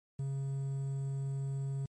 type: tone with quantisation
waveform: triangle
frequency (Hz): 136.9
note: C#3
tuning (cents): -21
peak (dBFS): -31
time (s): 0.19-1.86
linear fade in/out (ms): 5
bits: 10
effects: MP3 48 kbps